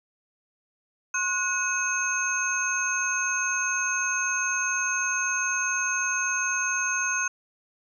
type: tone cluster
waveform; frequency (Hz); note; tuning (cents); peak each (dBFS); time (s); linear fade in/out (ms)
sine; 1064 / 1465 / 2552 / 6380; C6 / F#6 / D#7 / G8; +29 / -18 / +43 / +30; -32 / -28 / -31 / -28; 1.14-7.28; 5
effects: 10-bit